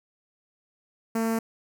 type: tone with notch filter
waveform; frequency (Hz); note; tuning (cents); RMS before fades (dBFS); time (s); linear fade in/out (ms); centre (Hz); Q
sawtooth; 225.7; A3; +44; -26; 1.15-1.39; 5; 3500; 0.79
effects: none